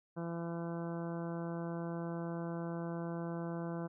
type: harmonic tone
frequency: 168.8 Hz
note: E3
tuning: 41 cents sharp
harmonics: 1 / 2 / 3 / 4 / 5 / 6 / 7 / 8 / 9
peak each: -39 / -43 / -46 / -48 / -53 / -52 / -56 / -57 / -56 dBFS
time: 0.16-3.88 s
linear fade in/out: 20 ms
effects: none